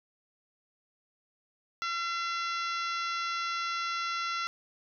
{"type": "harmonic tone", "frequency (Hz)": 680, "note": "F5", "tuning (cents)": -46, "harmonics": [2, 3, 4, 5, 6, 7, 8, 9], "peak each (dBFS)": [-32, -39, -41, -43, -43, -47, -46, -49], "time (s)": [1.82, 4.47], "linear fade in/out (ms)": 0, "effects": []}